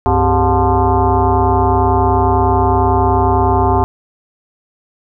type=tone with frequency modulation; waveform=sine; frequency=392 Hz; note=G4; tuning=in tune; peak=-9 dBFS; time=0.06-3.84 s; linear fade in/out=0 ms; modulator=163 Hz; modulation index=3.9; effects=none